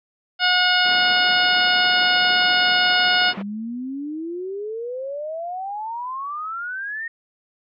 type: harmonic tone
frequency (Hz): 725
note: F#5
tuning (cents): -35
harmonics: 1 / 2 / 3 / 4 / 5 / 6 / 7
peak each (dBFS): -23 / -19 / -26 / -21 / -26 / -26 / -26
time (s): 0.39-3.34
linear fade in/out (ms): 50
type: band-pass noise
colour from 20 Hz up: pink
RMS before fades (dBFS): -36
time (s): 0.84-3.43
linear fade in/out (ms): 20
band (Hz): 180 to 2700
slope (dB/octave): 24
type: exponential sweep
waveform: sine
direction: up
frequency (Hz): 192.4 to 1864.7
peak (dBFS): -26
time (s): 3.37-7.08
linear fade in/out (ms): 5
effects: none